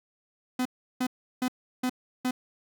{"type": "tone bursts", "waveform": "45% pulse", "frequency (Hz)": 252.8, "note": "B3", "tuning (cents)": 41, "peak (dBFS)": -25, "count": 5, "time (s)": [0.59, 2.31], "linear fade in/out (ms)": 5, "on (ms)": 64, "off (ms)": 350, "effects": []}